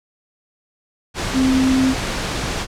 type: tone in noise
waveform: sine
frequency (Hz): 261.6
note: C4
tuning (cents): 0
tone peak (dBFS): -13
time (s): 1.33-1.95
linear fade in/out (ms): 50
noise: pink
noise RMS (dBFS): -23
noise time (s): 1.14-2.67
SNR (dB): +7
effects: low-pass 7000 Hz 12 dB/octave